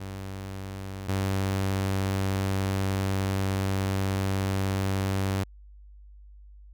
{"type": "tone pair in turn", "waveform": "sawtooth", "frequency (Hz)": [96.6, 96.6], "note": ["G2", "G2"], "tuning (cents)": [-25, -25], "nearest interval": "unison", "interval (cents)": 0, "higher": "neither", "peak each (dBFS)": [-31, -21], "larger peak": "second", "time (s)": [[0, 1.08], [1.08, 5.44]], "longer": "second", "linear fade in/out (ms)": 10, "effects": ["added 50 Hz sine -46 dBFS peak until 6.73 s"]}